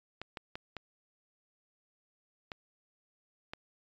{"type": "clicks", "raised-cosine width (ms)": 0.3, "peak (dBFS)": -24, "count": 6, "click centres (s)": [0.216, 0.372, 0.555, 0.767, 2.518, 3.535], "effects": ["resampled to 16000 Hz"]}